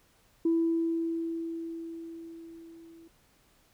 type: tone with level ramp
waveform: sine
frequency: 330.8 Hz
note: E4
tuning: 6 cents sharp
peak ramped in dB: -21 to -50 dBFS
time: 0.45-3.08 s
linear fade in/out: 5 ms
effects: tanh soft clip ceiling -18 dBFS + pink hiss -65 dBFS RMS until 3.73 s